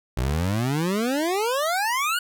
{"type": "exponential sweep", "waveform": "25% pulse", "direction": "up", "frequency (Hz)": [58.27, 1486], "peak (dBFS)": -18, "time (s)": [0.17, 2.19], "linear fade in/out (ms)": 5, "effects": []}